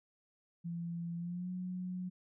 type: tone with pitch glide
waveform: sine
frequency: 170 to 182.2 Hz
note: F3 to F#3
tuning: -46 to -26 cents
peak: -37 dBFS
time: 0.64-2.1 s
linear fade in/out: 20 ms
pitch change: +120 cents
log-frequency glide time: 1.17-1.5 s
effects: none